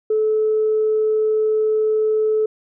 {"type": "tone", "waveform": "sine", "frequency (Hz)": 433.1, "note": "A4", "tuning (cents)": -27, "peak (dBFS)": -14, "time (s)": [0.1, 2.46], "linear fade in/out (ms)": 5, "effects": ["tanh soft clip ceiling -10 dBFS"]}